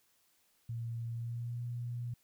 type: tone with pitch glide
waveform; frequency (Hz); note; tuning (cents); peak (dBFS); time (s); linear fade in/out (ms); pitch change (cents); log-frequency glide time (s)
sine; 116.2 to 120.3; A#2 to B2; -5 to -45; -36; 0.69-2.14; 5; +60; 1.12-1.62
effects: white hiss -72 dBFS RMS until 2.23 s